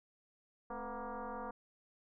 sine tone with frequency modulation, 216.1 Hz, A3, 31 cents flat, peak -40 dBFS, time 0.7-1.51 s, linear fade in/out 5 ms, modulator 239 Hz, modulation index 4.5, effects none

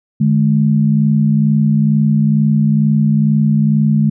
sine tone pair together, 150 / 212.2 Hz, D3 / G#3, +37 / +38 cents, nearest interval tritone, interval 601 cents, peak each -12 dBFS, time 0.2-4.1 s, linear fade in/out 10 ms, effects none

